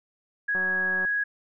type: tone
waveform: sine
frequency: 1661.2 Hz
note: G#6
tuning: in tune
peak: -23 dBFS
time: 0.48-1.24 s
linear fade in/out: 10 ms
type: click train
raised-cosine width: 1 ms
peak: -25 dBFS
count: 94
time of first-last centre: 0.55-1.05 s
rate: 186 Hz
effects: none